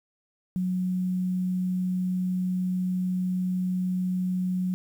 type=tone with quantisation; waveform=sine; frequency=183.2 Hz; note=F#3; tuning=17 cents flat; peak=-24 dBFS; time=0.56-4.74 s; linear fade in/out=0 ms; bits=9; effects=none